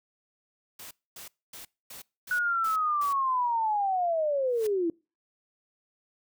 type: noise bursts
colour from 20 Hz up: white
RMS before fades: -44 dBFS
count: 7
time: 0.79-3.13 s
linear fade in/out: 5 ms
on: 120 ms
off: 250 ms
type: linear sweep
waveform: sine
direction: down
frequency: 1480 to 321.2 Hz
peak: -24 dBFS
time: 2.31-4.9 s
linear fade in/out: 2 ms
type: noise with exponential growth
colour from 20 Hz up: white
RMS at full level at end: -39 dBFS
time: 4.47-4.67 s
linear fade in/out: 5 ms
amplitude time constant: 43 ms
effects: noise-tail reverb RT60 0.3 s tail -25 dB re dry